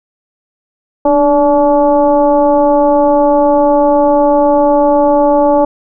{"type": "tone with frequency modulation", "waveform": "sine", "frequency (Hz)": 578, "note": "D5", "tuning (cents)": -28, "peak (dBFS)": -6, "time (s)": [1.05, 5.65], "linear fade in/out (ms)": 5, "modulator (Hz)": 282, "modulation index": 1.1, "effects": []}